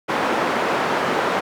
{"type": "band-pass noise", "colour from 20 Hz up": "white", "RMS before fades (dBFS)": -21, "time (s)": [0.08, 1.41], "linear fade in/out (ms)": 20, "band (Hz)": [230, 1200], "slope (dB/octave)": 12, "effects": []}